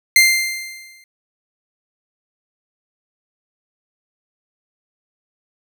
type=tone with exponential decay; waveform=sawtooth; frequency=2093 Hz; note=C7; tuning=in tune; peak=-3 dBFS; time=0.16-1.04 s; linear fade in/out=2 ms; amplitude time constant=190 ms; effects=none